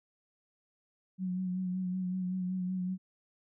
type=tone with vibrato; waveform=sine; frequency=183.9 Hz; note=F#3; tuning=10 cents flat; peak=-31 dBFS; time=1.18-2.98 s; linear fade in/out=50 ms; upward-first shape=sine; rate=5.3 Hz; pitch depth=31 cents each way; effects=none